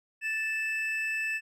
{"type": "tone pair together", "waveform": "triangle", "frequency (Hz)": [1760, 2629], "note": ["A6", "E7"], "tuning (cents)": [0, -5], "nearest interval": "perfect fifth", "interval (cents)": 695, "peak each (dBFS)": [-31, -29], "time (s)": [0.21, 1.41], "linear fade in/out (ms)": 50, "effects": ["resampled to 32000 Hz"]}